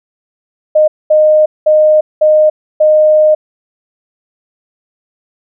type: tone bursts at uneven times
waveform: sine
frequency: 615 Hz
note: D#5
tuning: 20 cents flat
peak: -4 dBFS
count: 5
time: 0.75-0.88 / 1.1-1.46 / 1.66-2.01 / 2.21-2.5 / 2.8-3.35 s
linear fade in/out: 10 ms
effects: none